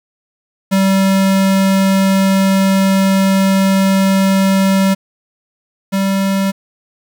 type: tone pair in turn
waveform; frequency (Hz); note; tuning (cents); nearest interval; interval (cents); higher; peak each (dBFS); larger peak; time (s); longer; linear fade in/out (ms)
square; 193.2 / 194.54; G3 / G3; -25 / -13; unison; 12; second; -10 / -13; first; 0.71-4.95 / 5.92-6.52; first; 20
effects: 7-bit